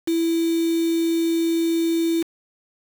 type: tone with quantisation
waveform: sine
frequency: 331.4 Hz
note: E4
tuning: 9 cents sharp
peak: -18 dBFS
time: 0.07-2.23 s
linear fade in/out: 10 ms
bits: 5
effects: none